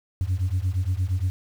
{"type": "beating tone pair", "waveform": "sine", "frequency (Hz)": [88.1, 96.7], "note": ["F2", "G2"], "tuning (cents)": [16, -23], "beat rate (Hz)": 8.6, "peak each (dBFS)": -23, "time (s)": [0.21, 1.3], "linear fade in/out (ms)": 0, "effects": ["tanh soft clip ceiling -18 dBFS", "8-bit"]}